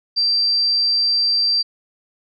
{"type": "tone", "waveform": "sine", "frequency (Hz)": 4699, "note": "D8", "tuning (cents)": 0, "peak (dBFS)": -14, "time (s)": [0.16, 1.63], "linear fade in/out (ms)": 20, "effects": ["MP3 96 kbps"]}